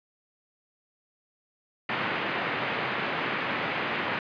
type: band-pass noise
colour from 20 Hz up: white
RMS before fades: -30 dBFS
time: 1.89-4.19 s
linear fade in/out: 2 ms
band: 120 to 2500 Hz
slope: 24 dB/octave
effects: resampled to 11025 Hz